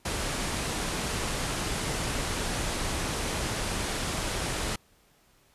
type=low-pass noise; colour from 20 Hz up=pink; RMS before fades=-31 dBFS; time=0.05-4.76 s; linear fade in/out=5 ms; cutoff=11000 Hz; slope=48 dB/octave; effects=pink hiss -63 dBFS RMS until 5.54 s + resampled to 32000 Hz